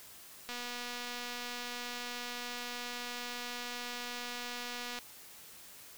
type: click train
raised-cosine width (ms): 0.2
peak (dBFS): -24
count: 1094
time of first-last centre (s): 0.49-4.988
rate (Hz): 243
effects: white hiss -53 dBFS RMS until 5.97 s